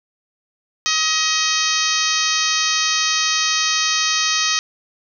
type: harmonic tone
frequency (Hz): 632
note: D#5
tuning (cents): +27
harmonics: 2 / 3 / 4 / 5 / 6 / 7 / 8 / 9 / 10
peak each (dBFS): -25 / -25 / -25 / -25 / -25 / -25 / -25 / -25 / -25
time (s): 0.86-4.59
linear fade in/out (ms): 0
effects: none